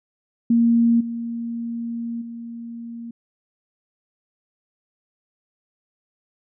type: tone with level steps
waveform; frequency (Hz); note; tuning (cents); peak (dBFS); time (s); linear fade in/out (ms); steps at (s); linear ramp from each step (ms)
sine; 233.1; A#3; 0; -13 / -25 / -31; 0.5-3.11; 5; 1 / 2.21; 10
effects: none